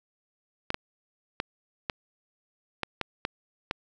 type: clicks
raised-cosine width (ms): 0.3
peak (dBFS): -12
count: 8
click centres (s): 0.704 / 0.744 / 1.401 / 1.898 / 2.833 / 3.013 / 3.251 / 3.711
effects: none